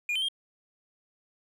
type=tone with pitch steps; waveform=triangle; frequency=2428 / 3086 / 3217 Hz; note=D#7 / G7 / G7; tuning=-43 / -28 / +44 cents; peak=-25 dBFS; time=0.09-0.285 s; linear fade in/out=2 ms; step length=65 ms; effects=none